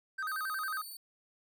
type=tone with vibrato; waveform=triangle; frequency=1396.9 Hz; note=F6; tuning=in tune; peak=-32 dBFS; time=0.18-0.82 s; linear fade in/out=10 ms; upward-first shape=square; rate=11 Hz; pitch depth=190 cents each way
type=tone; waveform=10% pulse; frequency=4508 Hz; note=C#8; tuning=28 cents sharp; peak=-37 dBFS; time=0.27-0.97 s; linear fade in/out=5 ms
effects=none